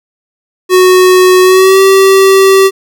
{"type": "tone with pitch glide", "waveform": "square", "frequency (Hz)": [368.6, 386.3], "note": ["F#4", "G4"], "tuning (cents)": [-7, -25], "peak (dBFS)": -3, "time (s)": [0.69, 2.71], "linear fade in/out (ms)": 50, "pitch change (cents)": 82, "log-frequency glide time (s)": [1.42, 1.8], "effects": []}